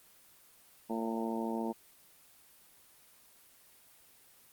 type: harmonic tone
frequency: 113.5 Hz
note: A#2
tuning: 46 cents flat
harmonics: 2 / 3 / 4 / 5 / 6 / 7 / 8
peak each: -35 / -39 / -41 / -44 / -43 / -46 / -41 dBFS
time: 0.89-1.73 s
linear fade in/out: 20 ms
effects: white hiss -61 dBFS RMS until 4.52 s + Opus 24 kbps